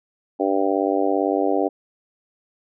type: harmonic tone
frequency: 97.8 Hz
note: G2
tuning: 4 cents flat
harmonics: 3 / 4 / 5 / 6 / 7 / 8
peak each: -23 / -24 / -25 / -26 / -26 / -27 dBFS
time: 0.39-1.69 s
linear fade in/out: 20 ms
effects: none